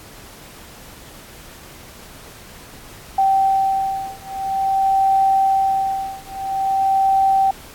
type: beating tone pair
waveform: sine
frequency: 776 / 776.49 Hz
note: G5 / G5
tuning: -18 / -17 cents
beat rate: 0.49 Hz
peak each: -18 dBFS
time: 3.18-7.51 s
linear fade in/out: 5 ms
effects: pink hiss -41 dBFS RMS until 7.74 s + AAC 64 kbps